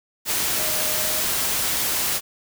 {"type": "tone in noise", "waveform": "sine", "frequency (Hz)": 623, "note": "D#5", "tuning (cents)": 2, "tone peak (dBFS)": -33, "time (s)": [0.55, 1.23], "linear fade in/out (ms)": 50, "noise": "white", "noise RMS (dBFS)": -23, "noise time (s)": [0.25, 2.21], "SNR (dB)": -13, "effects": []}